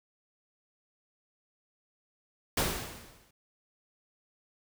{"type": "noise with exponential decay", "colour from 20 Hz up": "pink", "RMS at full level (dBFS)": -26, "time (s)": [2.57, 3.31], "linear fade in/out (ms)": 5, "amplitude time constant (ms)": 160, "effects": []}